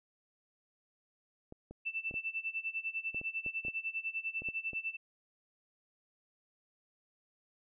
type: clicks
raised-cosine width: 2 ms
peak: -34 dBFS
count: 12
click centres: 1.524 / 1.71 / 2.111 / 2.141 / 3.146 / 3.214 / 3.463 / 3.65 / 3.683 / 4.42 / 4.487 / 4.733 s
type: tone with tremolo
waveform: sine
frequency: 2660 Hz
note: E7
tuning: 15 cents sharp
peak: -32 dBFS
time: 1.85-4.97 s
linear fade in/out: 20 ms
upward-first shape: sine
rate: 10 Hz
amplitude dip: 90%
effects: none